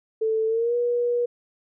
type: tone with pitch glide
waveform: sine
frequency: 441.7 to 481.7 Hz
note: A4 to B4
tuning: +7 to -43 cents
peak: -20 dBFS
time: 0.21-1.26 s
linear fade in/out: 10 ms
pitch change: +150 cents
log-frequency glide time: 0.47-0.75 s
effects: none